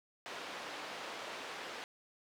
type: band-pass noise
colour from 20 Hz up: pink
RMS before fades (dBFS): -45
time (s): 0.26-1.84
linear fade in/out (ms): 0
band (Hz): 470 to 4000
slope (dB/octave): 12
effects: none